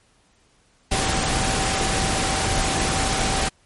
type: tone in noise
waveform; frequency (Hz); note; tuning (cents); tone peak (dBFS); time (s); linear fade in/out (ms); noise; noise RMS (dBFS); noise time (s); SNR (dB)
sine; 771; G5; -29; -28; 0.91-3.49; 10; pink; -22; 0.91-3.49; -9
effects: pink hiss -60 dBFS RMS until 3.65 s + MP3 48 kbps